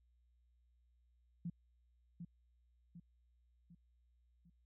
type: tone with echo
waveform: sine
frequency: 171.4 Hz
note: F3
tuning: 32 cents flat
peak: -39 dBFS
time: 1.45-1.5 s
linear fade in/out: 5 ms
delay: 750 ms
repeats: 4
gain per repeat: -6 dB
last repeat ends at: 4.5 s
effects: added 60 Hz sine -70 dBFS peak until 4.65 s